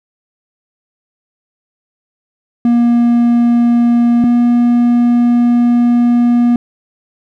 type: tone pair in turn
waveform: triangle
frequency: 237.5 / 240 Hz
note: A#3 / B3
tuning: +33 / -49 cents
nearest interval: unison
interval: 18 cents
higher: second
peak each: -5 dBFS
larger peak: neither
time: 2.65-4.24 / 4.24-6.56 s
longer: second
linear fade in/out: 2 ms
effects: none